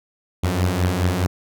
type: beating tone pair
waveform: sawtooth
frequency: 87.31 / 92.11 Hz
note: F2 / F#2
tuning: 0 / -7 cents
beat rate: 4.8 Hz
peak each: -18 / -16 dBFS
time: 0.43-1.27 s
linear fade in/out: 10 ms
effects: none

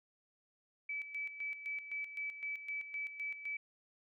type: tone with tremolo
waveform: sine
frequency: 2300 Hz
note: D7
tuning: 37 cents flat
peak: -37 dBFS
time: 0.89-3.57 s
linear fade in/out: 5 ms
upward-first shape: square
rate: 3.9 Hz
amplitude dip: 65%
effects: none

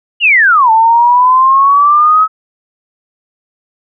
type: exponential two-way sweep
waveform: sine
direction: down then up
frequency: 2960 to 880 to 1289 Hz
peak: -4 dBFS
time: 0.2-2.28 s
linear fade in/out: 50 ms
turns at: 0.71 s
effects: none

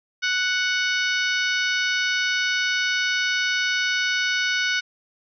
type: harmonic tone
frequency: 740 Hz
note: F#5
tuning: in tune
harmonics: 2 / 3 / 4 / 5 / 6 / 7 / 8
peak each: -23 / -27 / -29 / -31 / -33 / -34 / -35 dBFS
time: 0.22-4.81 s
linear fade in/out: 20 ms
effects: none

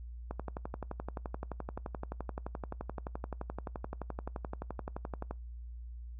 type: click train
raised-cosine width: 1 ms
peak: -24 dBFS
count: 59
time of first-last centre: 0.31-5.31 s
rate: 11.6 Hz
effects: noise-tail reverb RT60 0.2 s tail -24 dB re dry + added 59 Hz sine -42 dBFS peak until 6.19 s

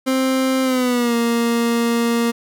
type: tone with pitch glide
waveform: 30% pulse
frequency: 262.5 to 233.9 Hz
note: C4 to A#3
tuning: +6 to +6 cents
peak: -13 dBFS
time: 0.06-2.32 s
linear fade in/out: 20 ms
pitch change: -200 cents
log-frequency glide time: 0.63-1.15 s
effects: none

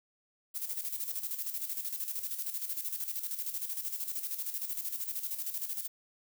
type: noise with tremolo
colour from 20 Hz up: violet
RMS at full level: -35 dBFS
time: 0.54-5.88 s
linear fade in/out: 20 ms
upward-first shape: square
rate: 13 Hz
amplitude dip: 60%
effects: none

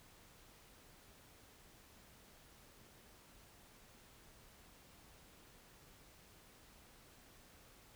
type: silence
effects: pink hiss -63 dBFS RMS until 7.95 s

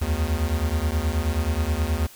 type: beating tone pair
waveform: square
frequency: 73 / 82.4 Hz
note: D2 / E2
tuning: -10 / 0 cents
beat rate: 9.4 Hz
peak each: -25 dBFS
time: 0.01-2.07 s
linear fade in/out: 10 ms
effects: white hiss -47 dBFS RMS until 2.15 s

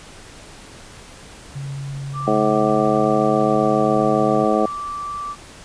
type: tone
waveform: sine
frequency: 138.5 Hz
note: C#3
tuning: 1 cent flat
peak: -26 dBFS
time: 1.55-4.45 s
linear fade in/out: 10 ms
type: tone with pitch glide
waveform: sine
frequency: 1174.7 to 1165.9 Hz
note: D6 to D6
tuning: 0 to -13 cents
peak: -25 dBFS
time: 2.13-5.36 s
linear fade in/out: 50 ms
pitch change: -13 cents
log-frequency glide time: 3-3.78 s
type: harmonic tone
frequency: 107.4 Hz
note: A2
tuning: 41 cents flat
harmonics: 2 / 3 / 4 / 5 / 6 / 7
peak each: -22 / -22 / -22 / -22 / -22 / -22 dBFS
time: 2.27-4.66 s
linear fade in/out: 5 ms
effects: pink hiss -41 dBFS RMS until 5.64 s + resampled to 22050 Hz

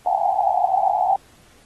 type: band-pass noise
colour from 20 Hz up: white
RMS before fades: -19 dBFS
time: 0.06-1.16 s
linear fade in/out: 2 ms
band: 710 to 820 Hz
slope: 96 dB/octave
effects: pink hiss -53 dBFS RMS until 1.65 s + AAC 32 kbps

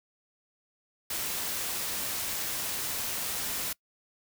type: noise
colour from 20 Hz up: white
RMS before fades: -33 dBFS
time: 1.1-3.73 s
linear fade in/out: 5 ms
effects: noise-tail reverb RT60 0.1 s tail -24 dB re dry

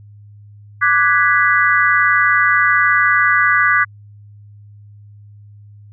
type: chord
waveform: sine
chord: G# half-diminished seventh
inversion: second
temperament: equal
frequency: 1174.7 / 1480 / 1661.2 / 1975.5 Hz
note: D6 / F#6 / G#6 / B6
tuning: 0 / 0 / 0 / 0 cents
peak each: -16 dBFS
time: 0.81-3.85 s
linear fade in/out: 20 ms
effects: added 103 Hz sine -38 dBFS peak until 5.92 s

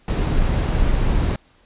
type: noise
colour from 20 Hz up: brown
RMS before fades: -18 dBFS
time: 0.08-1.36 s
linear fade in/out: 2 ms
effects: pink hiss -56 dBFS RMS until 1.65 s + resampled to 8000 Hz

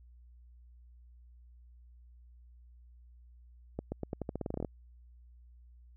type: accelerating click train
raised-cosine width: 2 ms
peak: -22 dBFS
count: 15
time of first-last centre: 3.79-4.648 s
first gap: 130 ms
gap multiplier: 0.87
effects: added 60 Hz sine -54 dBFS peak until 5.96 s

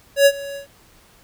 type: tone with ADSR envelope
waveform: square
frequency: 560 Hz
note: C#5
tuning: 18 cents sharp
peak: -8 dBFS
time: 0.16-0.67 s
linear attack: 100 ms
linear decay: 56 ms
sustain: -21 dB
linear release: 110 ms
effects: pink hiss -52 dBFS RMS until 1.23 s

